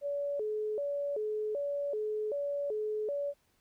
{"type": "tone with vibrato", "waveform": "sine", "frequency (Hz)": 493.9, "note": "B4", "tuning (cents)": 0, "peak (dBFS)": -31, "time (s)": [0.01, 3.34], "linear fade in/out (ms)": 50, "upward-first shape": "square", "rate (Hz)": 1.3, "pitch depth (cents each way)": 250, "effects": ["pink hiss -72 dBFS RMS until 3.6 s"]}